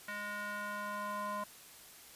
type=tone with band-pass filter sweep; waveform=square; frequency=206.4 Hz; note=G#3; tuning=10 cents flat; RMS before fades=-40 dBFS; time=0.08-1.44 s; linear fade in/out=5 ms; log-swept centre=1700 to 970 Hz; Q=2.9; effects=white hiss -55 dBFS RMS until 2.15 s + resampled to 32000 Hz